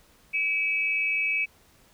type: tone pair together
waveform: sine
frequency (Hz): 2300 / 2582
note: D7 / E7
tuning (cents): -37 / -37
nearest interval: major second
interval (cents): 200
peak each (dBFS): -26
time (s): 0.33-1.46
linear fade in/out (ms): 20
effects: pink hiss -59 dBFS RMS until 1.93 s